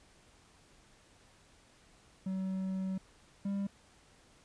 triangle tone pair in turn, 189.4 / 198.51 Hz, F#3 / G3, +41 / +22 cents, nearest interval minor second, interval 81 cents, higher second, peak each -31 / -30 dBFS, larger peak second, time 2.26-2.98 / 3.45-3.67 s, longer first, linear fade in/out 5 ms, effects pink hiss -63 dBFS RMS until 4.44 s + resampled to 22050 Hz

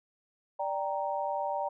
sine chord, G minor, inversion second, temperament equal, 587.3 / 784 / 932.3 Hz, D5 / G5 / Bb5, 0 / 0 / 0 cents, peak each -34 dBFS, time 0.59-1.69 s, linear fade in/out 10 ms, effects none

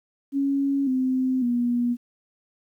sine tone with pitch steps, 277.2 / 258.6 / 241.3 Hz, C#4 / C4 / B3, 0 / -20 / -40 cents, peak -20 dBFS, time 0.32-1.97 s, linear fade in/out 50 ms, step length 550 ms, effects 10-bit

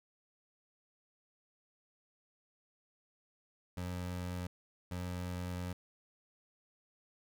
25% pulse tone bursts at uneven times, 89.5 Hz, F2, 43 cents sharp, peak -34 dBFS, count 2, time 3.77-4.47 / 4.91-5.73 s, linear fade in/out 5 ms, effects none

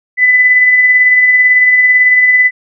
sine tone with tremolo, 2000 Hz, B6, 21 cents sharp, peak -3 dBFS, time 0.17-2.51 s, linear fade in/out 50 ms, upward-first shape sine, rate 18 Hz, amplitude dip 35%, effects none

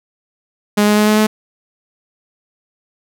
sawtooth tone with pitch steps, 207.7 / 209.5 / 211.3 / 213.2 / 215 Hz, G#3 / G#3 / G#3 / G#3 / A3, 0 / +15 / +30 / +46 / -40 cents, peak -6 dBFS, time 0.77-1.27 s, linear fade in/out 10 ms, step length 100 ms, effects none

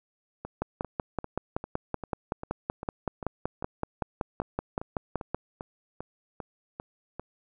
two click trains, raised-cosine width 1 ms, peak -14 / -22 dBFS, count 26 / 18, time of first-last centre 0.62-5.346 / 0.45-7.196 s, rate 5.29 / 2.52 Hz, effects none

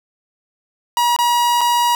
45% pulse tone with dropouts, 959 Hz, A#5, 49 cents sharp, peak -13 dBFS, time 0.97-1.95 s, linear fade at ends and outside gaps 1 ms, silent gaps 1.164-1.188 / 1.609-1.613 s, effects none

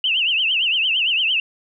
sine tone with vibrato, 2845 Hz, F7, 31 cents sharp, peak -16 dBFS, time 0.04-1.4 s, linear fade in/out 2 ms, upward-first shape triangle, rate 8.8 Hz, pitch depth 200 cents each way, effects none

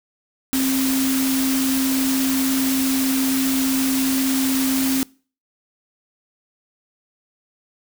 sine tone in noise, 265.3 Hz, C4, 24 cents sharp, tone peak -18 dBFS, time 0.53-5.03 s, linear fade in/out 0 ms, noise white, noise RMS -25 dBFS, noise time 0.53-5.03 s, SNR +4 dB, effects noise-tail reverb RT60 0.4 s tail -24 dB re dry

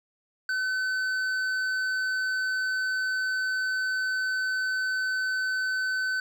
sine tone with hard clipping, 1519 Hz, F#6, 45 cents sharp, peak -27 dBFS, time 0.49-6.2 s, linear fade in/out 2 ms, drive 7 dB, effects none

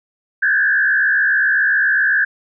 sine tone with frequency modulation, 1625 Hz, G#6, 38 cents flat, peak -12 dBFS, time 0.42-2.25 s, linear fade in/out 10 ms, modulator 67.3 Hz, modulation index 1.5, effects none

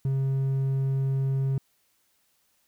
sine tone with hard clipping, 134.9 Hz, C#3, 47 cents flat, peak -24 dBFS, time 0.05-1.58 s, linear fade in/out 2 ms, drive 3 dB, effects white hiss -69 dBFS RMS until 2.67 s

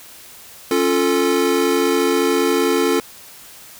square chord, Db augmented, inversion none, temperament equal with one note detuned, 275 / 349.2 / 440 Hz, Db4 / F4 / A4, -14 / 0 / 0 cents, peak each -21 / -20 / -19 dBFS, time 0.71-3 s, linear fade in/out 2 ms, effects white hiss -41 dBFS RMS until 3.79 s

